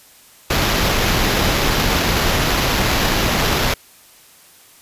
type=noise with sample-and-hold; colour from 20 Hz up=pink; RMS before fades=-17 dBFS; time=0.5-3.74 s; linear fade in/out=5 ms; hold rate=8820 Hz; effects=white hiss -47 dBFS RMS until 4.81 s + resampled to 32000 Hz